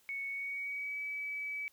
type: tone with pitch glide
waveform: sine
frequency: 2217 to 2289 Hz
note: C#7 to D7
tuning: 0 to -45 cents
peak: -36 dBFS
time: 0.09-1.68 s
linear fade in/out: 0 ms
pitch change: +55 cents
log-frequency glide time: 0.28-1 s
effects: white hiss -68 dBFS RMS until 1.72 s